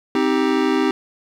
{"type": "chord", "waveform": "square", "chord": "C minor", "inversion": "none", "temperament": "just", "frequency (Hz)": [261.6, 314, 392.4], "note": ["C4", "Eb4", "G4"], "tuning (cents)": [0, 16, 2], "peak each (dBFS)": -21, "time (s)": [0.15, 0.91], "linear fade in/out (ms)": 2, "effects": ["low-pass 4000 Hz 12 dB/octave", "8-bit"]}